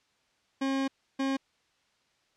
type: tone bursts at uneven times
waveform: 40% pulse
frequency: 269.9 Hz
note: C#4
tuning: 46 cents flat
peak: -26 dBFS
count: 2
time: 0.61-0.88 / 1.19-1.37 s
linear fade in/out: 10 ms
effects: white hiss -70 dBFS RMS until 2.36 s + low-pass 5000 Hz 12 dB/octave